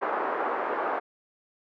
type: band-pass noise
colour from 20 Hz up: white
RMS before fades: -29 dBFS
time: 0.01-1 s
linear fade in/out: 20 ms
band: 340 to 1300 Hz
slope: 24 dB/octave
effects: none